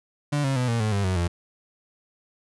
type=tone with pitch steps; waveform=35% pulse; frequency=145.9 / 135.35 / 125.55 / 116.47 / 108.05 / 100.23 / 92.98 / 86.25 Hz; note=D3 / C#3 / B2 / A#2 / A2 / G2 / F#2 / F2; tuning=-11 / -41 / +29 / -1 / -31 / +39 / +9 / -21 cents; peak=-20 dBFS; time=0.32-1.28 s; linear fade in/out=10 ms; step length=120 ms; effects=resampled to 24000 Hz